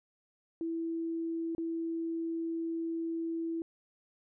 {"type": "tone with dropouts", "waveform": "sine", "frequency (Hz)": 330, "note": "E4", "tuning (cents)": 2, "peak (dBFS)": -32, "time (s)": [0.61, 3.62], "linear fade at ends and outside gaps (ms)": 1, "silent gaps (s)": [1.55, 1.581], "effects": []}